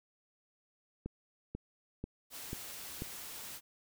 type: click train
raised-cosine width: 3 ms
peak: -26 dBFS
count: 5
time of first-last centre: 1.06-3.021 s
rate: 2.04 Hz
type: noise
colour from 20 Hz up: white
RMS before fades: -46 dBFS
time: 2.3-3.61 s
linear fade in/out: 50 ms
effects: none